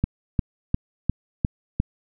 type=click train; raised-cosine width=5 ms; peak=-7 dBFS; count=6; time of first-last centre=0.04-1.801 s; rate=2.84 Hz; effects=none